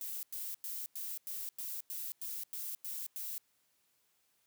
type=noise bursts; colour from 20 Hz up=violet; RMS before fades=-41 dBFS; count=11; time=0.01-3.38 s; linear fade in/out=0 ms; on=220 ms; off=95 ms; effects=white hiss -75 dBFS RMS until 4.46 s + high-pass 60 Hz 12 dB/octave